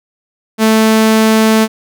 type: tone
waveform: sawtooth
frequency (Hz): 220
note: A3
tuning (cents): 0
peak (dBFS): -3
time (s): 0.58-1.68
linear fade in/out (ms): 50
effects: none